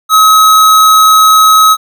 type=tone; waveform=square; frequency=1278 Hz; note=D#6; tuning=46 cents sharp; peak=-3 dBFS; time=0.09-1.77 s; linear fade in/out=50 ms; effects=none